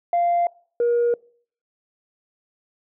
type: tone pair in turn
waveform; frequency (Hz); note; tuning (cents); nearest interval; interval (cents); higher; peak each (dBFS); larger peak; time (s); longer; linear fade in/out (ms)
sine; 694 / 475.6; F5 / A#4; -11 / +35; perfect fifth; 654; first; -15; neither; 0.13-0.47 / 0.8-1.14; neither; 2
effects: noise-tail reverb RT60 0.5 s tail -25 dB re dry + tanh soft clip ceiling -14 dBFS